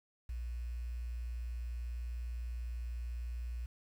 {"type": "tone with quantisation", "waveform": "sine", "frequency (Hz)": 59.6, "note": "A#1", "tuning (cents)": 39, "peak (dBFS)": -37, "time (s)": [0.29, 3.66], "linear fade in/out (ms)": 5, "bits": 10, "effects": []}